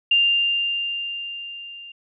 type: tone with level ramp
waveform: sine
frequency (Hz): 2794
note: F7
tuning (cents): 0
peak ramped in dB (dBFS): -13 to -37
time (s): 0.11-1.92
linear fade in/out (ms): 5
effects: none